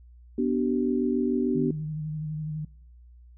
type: chord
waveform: sine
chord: G major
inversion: first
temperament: equal with one note detuned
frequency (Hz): 246.9 / 293.7 / 382.8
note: B3 / D4 / G4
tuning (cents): 0 / 0 / -41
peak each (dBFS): -25 / -28 / -28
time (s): 0.38-1.71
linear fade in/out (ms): 5
type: tone with vibrato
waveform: sine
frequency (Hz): 154.1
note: D#3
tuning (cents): -16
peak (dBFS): -29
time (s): 1.55-2.65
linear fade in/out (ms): 5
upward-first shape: square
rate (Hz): 12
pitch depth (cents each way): 24
effects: noise-tail reverb RT60 0.7 s tail -25 dB re dry + added 60 Hz sine -48 dBFS peak until 3.37 s